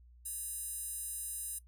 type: tone with high-pass filter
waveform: square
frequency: 560 Hz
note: C#5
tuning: 18 cents sharp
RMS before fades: -41 dBFS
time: 0.25-1.59 s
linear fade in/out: 10 ms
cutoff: 9900 Hz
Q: 4
effects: noise-tail reverb RT60 0.1 s tail -18 dB re dry + added 60 Hz sine -56 dBFS peak until 1.67 s